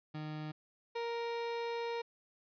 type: tone pair in turn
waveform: 30% pulse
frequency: 153.4 / 467.4 Hz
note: D#3 / A#4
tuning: -24 / +5 cents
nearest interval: octave + perfect fifth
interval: 1929 cents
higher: second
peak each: -37 / -33 dBFS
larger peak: second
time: 0.14-0.52 / 0.95-2.02 s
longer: second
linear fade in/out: 10 ms
effects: resampled to 11025 Hz

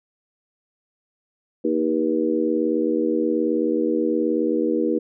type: harmonic tone with a mistuned harmonic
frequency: 78.8 Hz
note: D#2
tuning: 23 cents sharp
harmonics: 3 / 4 / 5 / 6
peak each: -26 / -22 / -25 / -24 dBFS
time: 1.64-4.99 s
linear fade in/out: 10 ms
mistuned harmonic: 6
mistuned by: +33 cents
effects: none

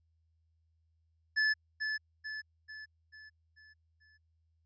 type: tone with echo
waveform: square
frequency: 1732 Hz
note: A6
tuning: 28 cents flat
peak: -27 dBFS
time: 1.36-1.54 s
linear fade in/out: 20 ms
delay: 440 ms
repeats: 6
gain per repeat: -6 dB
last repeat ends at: 4.18 s
effects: added 81 Hz sine -70 dBFS peak until 4.65 s + resampled to 16000 Hz

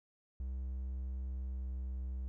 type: tone with pitch glide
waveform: triangle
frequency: 64.5 to 64.05 Hz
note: C2 to C2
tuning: -24 to -36 cents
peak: -35 dBFS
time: 0.4-2.28 s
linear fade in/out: 0 ms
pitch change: -12 cents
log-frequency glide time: 1.43-1.66 s
effects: none

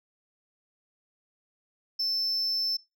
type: tone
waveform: sine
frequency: 5300 Hz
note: E8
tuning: 9 cents sharp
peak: -23 dBFS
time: 1.99-2.77 s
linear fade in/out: 10 ms
effects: noise-tail reverb RT60 0.2 s tail -22 dB re dry + tanh soft clip ceiling -25 dBFS

